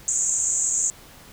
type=band-pass noise; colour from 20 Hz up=white; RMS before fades=-23 dBFS; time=0.08-0.9 s; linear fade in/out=0 ms; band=6600 to 7700 Hz; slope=96 dB/octave; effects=pink hiss -47 dBFS RMS until 1.32 s